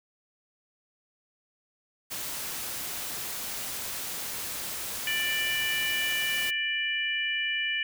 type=noise; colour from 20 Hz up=white; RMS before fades=-35 dBFS; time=2.1-6.51 s; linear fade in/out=20 ms
type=harmonic tone; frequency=590 Hz; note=D5; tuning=8 cents sharp; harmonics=3 / 4 / 5; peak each=-31 / -31 / -31 dBFS; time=5.07-7.83 s; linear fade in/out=2 ms
effects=none